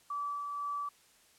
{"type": "tone with tremolo", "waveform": "sine", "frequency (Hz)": 1154, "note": "D6", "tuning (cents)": -31, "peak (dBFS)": -33, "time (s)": [0.1, 0.89], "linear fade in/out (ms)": 5, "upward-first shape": "sine", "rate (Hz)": 2, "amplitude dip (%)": 30, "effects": ["white hiss -64 dBFS RMS until 1.38 s", "low-pass 11000 Hz 12 dB/octave"]}